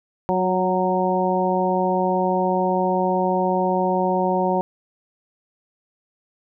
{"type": "harmonic tone with a mistuned harmonic", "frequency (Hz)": 185, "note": "F#3", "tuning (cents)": 0, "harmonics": [1, 2, 3, 4, 5], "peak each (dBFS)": [-24, -24, -24, -24, -24], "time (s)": [0.29, 4.61], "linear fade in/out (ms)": 0, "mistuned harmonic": 2, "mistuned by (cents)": -19, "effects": []}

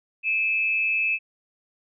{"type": "tone pair together", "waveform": "sine", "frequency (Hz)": [2390, 2600], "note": ["D7", "E7"], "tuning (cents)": [30, -24], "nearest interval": "minor second", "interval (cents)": 146, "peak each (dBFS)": [-30, -21], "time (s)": [0.23, 1.19], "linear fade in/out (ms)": 50, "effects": []}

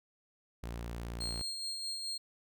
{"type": "tone", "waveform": "sawtooth", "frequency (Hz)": 58.27, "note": "A#1", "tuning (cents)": 0, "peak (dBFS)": -35, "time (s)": [0.63, 1.42], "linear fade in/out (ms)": 5}
{"type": "tone with tremolo", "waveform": "35% pulse", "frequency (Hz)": 4225, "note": "C8", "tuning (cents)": 16, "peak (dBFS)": -34, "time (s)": [1.2, 2.18], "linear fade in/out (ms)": 10, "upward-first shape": "sine", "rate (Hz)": 4.7, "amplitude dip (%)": 35}
{"effects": []}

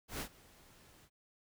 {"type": "noise with ADSR envelope", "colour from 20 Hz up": "pink", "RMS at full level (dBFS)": -39, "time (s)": [0.08, 1.1], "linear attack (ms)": 120, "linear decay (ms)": 83, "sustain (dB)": -23, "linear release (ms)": 61, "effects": []}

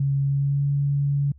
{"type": "tone with pitch glide", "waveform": "sine", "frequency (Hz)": [138.59, 141.67], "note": ["C#3", "C#3"], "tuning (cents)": [0, 38], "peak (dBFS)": -19, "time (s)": [0, 1.32], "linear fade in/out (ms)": 5, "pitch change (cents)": 38, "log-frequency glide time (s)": [0.23, 0.66], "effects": ["added 71 Hz sine -46 dBFS peak until 1.38 s"]}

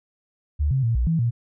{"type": "tone with pitch steps", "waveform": "sine", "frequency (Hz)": [73.8, 133.1, 115.2, 60.2, 163.7, 118.1], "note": ["D2", "C3", "A#2", "B1", "E3", "A#2"], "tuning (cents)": [9, 30, -20, -44, -12, 23], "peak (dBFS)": -18, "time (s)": [0.59, 1.31], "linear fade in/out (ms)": 20, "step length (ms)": 120, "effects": []}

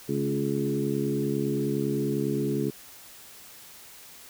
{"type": "harmonic tone with a mistuned harmonic", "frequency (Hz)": 69.9, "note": "C#2", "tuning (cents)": 15, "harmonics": [2, 3, 4, 5, 6], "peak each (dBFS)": [-31, -31, -31, -31, -31], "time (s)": [0.08, 2.71], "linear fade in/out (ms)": 20, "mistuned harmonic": 3, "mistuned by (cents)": 19, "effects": ["white hiss -48 dBFS RMS until 4.29 s"]}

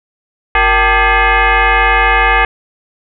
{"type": "tone with frequency modulation", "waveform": "sine", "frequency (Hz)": 466.2, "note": "A#4", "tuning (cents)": 0, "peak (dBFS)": -7, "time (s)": [0.55, 2.45], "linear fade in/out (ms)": 2, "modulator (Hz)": 414, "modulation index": 4.9, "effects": []}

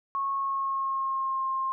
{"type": "tone with pitch glide", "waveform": "sine", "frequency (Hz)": [1096, 1062.3], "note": ["C#6", "C6"], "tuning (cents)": [-20, 26], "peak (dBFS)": -26, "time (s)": [0.15, 1.72], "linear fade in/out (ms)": 0, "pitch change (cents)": -54, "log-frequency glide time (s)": [0.33, 1.46], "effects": []}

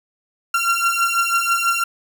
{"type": "beating tone pair", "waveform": "30% pulse", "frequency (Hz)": [1371, 1377.1], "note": ["F6", "F6"], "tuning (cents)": [-32, -25], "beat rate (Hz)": 6.1, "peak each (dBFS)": -17, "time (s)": [0.54, 1.84], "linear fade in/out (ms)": 5, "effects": []}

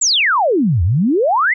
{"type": "exponential two-way sweep", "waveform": "sine", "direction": "down then up", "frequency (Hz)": [7870, 79, 2159], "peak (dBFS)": -11, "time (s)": [0.01, 1.54], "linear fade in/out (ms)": 10, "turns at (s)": 0.83, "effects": []}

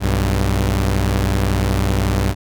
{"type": "tone pair together", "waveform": "sawtooth", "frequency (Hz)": [61.67, 97.9], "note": ["B1", "G2"], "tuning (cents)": [-2, -2], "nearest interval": "minor sixth", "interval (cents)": 800, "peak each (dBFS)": -14, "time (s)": [0, 2.35], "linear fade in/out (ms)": 50, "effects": []}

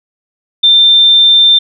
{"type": "tone", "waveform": "sine", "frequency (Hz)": 3580, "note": "A7", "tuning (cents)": 29, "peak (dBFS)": -3, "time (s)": [0.63, 1.59], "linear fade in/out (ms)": 10, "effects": []}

